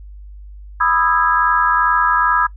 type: chord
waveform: sine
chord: E major seventh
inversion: second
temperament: just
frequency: 988.9 / 1236.1 / 1318.5 / 1648.1 Hz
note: B5 / D#6 / E6 / G#6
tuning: +2 / -12 / 0 / -14 cents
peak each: -18 dBFS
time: 0.8-2.47 s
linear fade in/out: 10 ms
effects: noise-tail reverb RT60 0.1 s tail -19 dB re dry + added 50 Hz sine -33 dBFS peak until 2.56 s